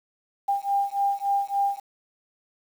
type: beating tone pair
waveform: sine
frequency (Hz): 797 / 800.5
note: G5 / G5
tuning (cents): +28 / +36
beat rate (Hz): 3.5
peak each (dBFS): -25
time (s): 0.48-1.8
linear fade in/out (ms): 10
effects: 8-bit